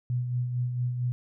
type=tone with tremolo; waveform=sine; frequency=123.47 Hz; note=B2; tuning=in tune; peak=-24 dBFS; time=0.1-1.12 s; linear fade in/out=0 ms; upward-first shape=sine; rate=4.4 Hz; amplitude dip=45%; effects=none

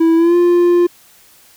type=tone with pitch glide; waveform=triangle; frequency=328.4 to 349.9 Hz; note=E4 to F4; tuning=-6 to +3 cents; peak=-6 dBFS; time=0-0.87 s; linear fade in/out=10 ms; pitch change=+109 cents; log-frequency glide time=0.16-0.36 s; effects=white hiss -47 dBFS RMS until 1.56 s

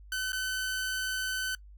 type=tone with dropouts; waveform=sawtooth; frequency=1518 Hz; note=F#6; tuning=44 cents sharp; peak=-27 dBFS; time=0.12-1.55 s; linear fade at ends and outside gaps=2 ms; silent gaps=0.321-0.33 s; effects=noise-tail reverb RT60 0.1 s tail -22 dB re dry + added 50 Hz sine -48 dBFS peak until 1.77 s

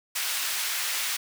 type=high-pass noise; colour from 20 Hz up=pink; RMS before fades=-29 dBFS; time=0.15-1.17 s; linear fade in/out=10 ms; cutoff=1800 Hz; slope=12 dB/octave; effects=none

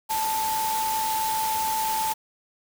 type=tone in noise; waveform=sine; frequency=880 Hz; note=A5; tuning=in tune; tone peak=-24 dBFS; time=0.09-2.14 s; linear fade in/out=20 ms; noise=white; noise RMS=-31 dBFS; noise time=0.09-2.14 s; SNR=+4 dB; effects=none

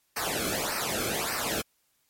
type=noise with flanger; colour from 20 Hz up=pink; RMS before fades=-30 dBFS; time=0.16-1.62 s; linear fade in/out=10 ms; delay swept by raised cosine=0.28 to 1.08 ms; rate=1.7 Hz; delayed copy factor=-0.9; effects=white hiss -71 dBFS RMS until 2.09 s + MP3 64 kbps

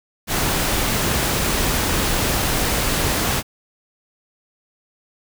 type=noise; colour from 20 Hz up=pink; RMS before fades=-20 dBFS; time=0.27-3.43 s; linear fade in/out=50 ms; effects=none

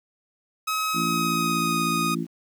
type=tone with pitch glide; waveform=sawtooth; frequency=1276 to 1242.5 Hz; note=D#6 to D#6; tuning=+43 to -3 cents; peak=-20 dBFS; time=0.67-2.15 s; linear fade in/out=10 ms; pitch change=-46 cents; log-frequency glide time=0.89-1.82 s
type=harmonic tone; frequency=56.4 Hz; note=A1; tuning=44 cents sharp; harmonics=3 / 4 / 5 / 6; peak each=-29 / -30 / -31 / -32 dBFS; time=0.93-2.27 s; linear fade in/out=50 ms
effects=9-bit

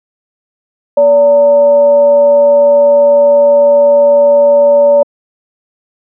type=tone with frequency modulation; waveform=sine; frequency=574 Hz; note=D5; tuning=40 cents flat; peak=-3 dBFS; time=0.97-5.03 s; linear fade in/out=5 ms; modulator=337 Hz; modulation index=0.3; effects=high-pass 300 Hz 12 dB/octave

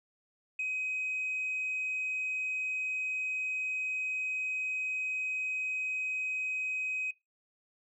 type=tone; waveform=sine; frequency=2524 Hz; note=D#7; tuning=24 cents sharp; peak=-29 dBFS; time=0.59-7.11 s; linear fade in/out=5 ms; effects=noise-tail reverb RT60 0.2 s tail -22 dB re dry + tanh soft clip ceiling -28 dBFS

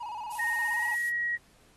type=tone with vibrato; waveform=triangle; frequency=903 Hz; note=A5; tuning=45 cents sharp; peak=-33 dBFS; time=0-0.95 s; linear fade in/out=10 ms; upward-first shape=square; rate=17 Hz; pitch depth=100 cents each way
type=noise; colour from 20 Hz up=violet; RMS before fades=-40 dBFS; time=0.31-1.1 s; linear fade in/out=2 ms
type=tone with pitch glide; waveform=sine; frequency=1858 to 1903.6 Hz; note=A#6 to A#6; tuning=-6 to +36 cents; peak=-27 dBFS; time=0.39-1.37 s; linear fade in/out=5 ms; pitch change=+42 cents; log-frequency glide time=0.71-0.86 s
effects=pink hiss -62 dBFS RMS until 1.76 s + AAC 32 kbps

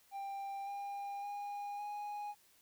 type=tone with pitch steps; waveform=triangle; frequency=791 / 803 / 815.1 / 827.5 Hz; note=G5 / G5 / G#5 / G#5; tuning=+15 / +41 / -33 / -6 cents; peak=-38 dBFS; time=0.11-2.35 s; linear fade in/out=50 ms; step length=560 ms; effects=white hiss -68 dBFS RMS until 2.61 s

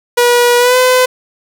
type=tone with pitch glide; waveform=sawtooth; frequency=483.4 to 507.4 Hz; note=B4 to B4; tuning=-37 to +47 cents; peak=-3 dBFS; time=0.17-1.06 s; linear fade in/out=10 ms; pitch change=+84 cents; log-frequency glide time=0.58-0.77 s; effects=none

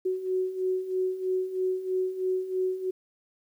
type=beating tone pair; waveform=sine; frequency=370 / 373.1 Hz; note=F#4 / F#4; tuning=0 / +14 cents; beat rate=3.1 Hz; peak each=-32 / -27 dBFS; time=0.05-2.91 s; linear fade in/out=10 ms; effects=10-bit

